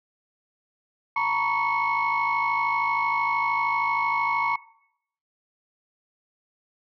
sine tone cluster, 908 / 961 / 1120 / 2199 Hz, A#5 / B5 / C#6 / C#7, -46 / -48 / +18 / -14 cents, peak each -26 dBFS, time 1.16-4.56 s, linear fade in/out 5 ms, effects noise-tail reverb RT60 0.7 s tail -20 dB re dry + tanh soft clip ceiling -15 dBFS

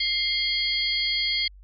sine tone cluster, 2103 / 3254 / 4359 / 4788 Hz, C7 / G#7 / C#8 / D8, +8 / -36 / -30 / +33 cents, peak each -28 / -28 / -27 / -30 dBFS, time 0-1.48 s, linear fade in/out 5 ms, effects added 48 Hz sine -45 dBFS peak until 1.63 s

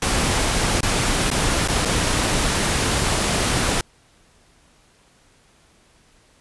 pink noise with dropouts, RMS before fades -20 dBFS, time 0.02-3.81 s, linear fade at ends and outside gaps 2 ms, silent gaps 0.807-0.83 / 1.303-1.313 / 1.677-1.684 / 1.851-1.855 s, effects pink hiss -56 dBFS RMS until 6.4 s + resampled to 24000 Hz

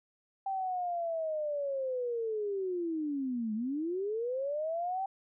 sine linear two-way sweep, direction down then up, 784 to 209.7 to 784 Hz, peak -31 dBFS, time 0.46-5.06 s, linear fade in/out 5 ms, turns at 3.54 s, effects none

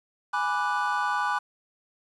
triangle chord, G# half-diminished seventh, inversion none, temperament equal, 830.6 / 987.8 / 1174.7 / 1480 Hz, G#5 / B5 / D6 / F#6, 0 / 0 / 0 / 0 cents, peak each -28 dBFS, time 0.33-1.39 s, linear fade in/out 10 ms, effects resampled to 24000 Hz + 9-bit

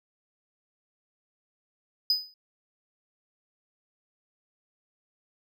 triangle tone with exponential decay, 4992 Hz, D#8, 5 cents sharp, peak -17 dBFS, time 2.1-2.34 s, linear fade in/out 2 ms, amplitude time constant 51 ms, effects none

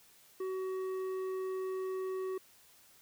sine tone with tanh clipping, 376.5 Hz, F#4, 30 cents sharp, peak -36 dBFS, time 0.4-2.38 s, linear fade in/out 5 ms, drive 9 dB, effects white hiss -62 dBFS RMS until 3.01 s

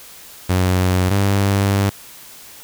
sawtooth tone pair in turn, 92 / 99.28 Hz, F#2 / G2, -9 / +22 cents, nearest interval minor second, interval 131 cents, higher second, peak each -10 dBFS, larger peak neither, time 0.49-1.1 / 1.1-1.9 s, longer second, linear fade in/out 10 ms, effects white hiss -40 dBFS RMS until 2.63 s

